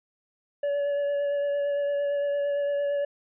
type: tone with vibrato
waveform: triangle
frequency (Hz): 571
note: D5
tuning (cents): -49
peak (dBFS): -22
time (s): 0.63-3.05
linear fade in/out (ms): 5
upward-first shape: sine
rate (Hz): 8.8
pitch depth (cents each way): 14
effects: resampled to 8000 Hz